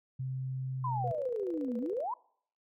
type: tone with pitch glide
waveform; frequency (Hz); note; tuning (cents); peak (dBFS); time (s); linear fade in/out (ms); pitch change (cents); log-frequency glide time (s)
sine; 130.81 to 126.21; C3 to B2; 0 to +38; -33; 0.19-1.12; 10; -62; 0.79-0.93
type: exponential two-way sweep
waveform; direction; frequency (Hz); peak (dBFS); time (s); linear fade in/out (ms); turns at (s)
sine; down then up; 1046.5 to 220 to 1046.5; -32; 0.84-2.14; 5; 1.78
type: tone with tremolo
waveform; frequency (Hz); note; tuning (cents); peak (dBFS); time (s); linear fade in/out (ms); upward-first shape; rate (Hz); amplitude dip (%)
sine; 493.9; B4; 0; -36; 1.04-2.04; 2; square; 14; 60
effects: noise-tail reverb RT60 0.6 s tail -24 dB re dry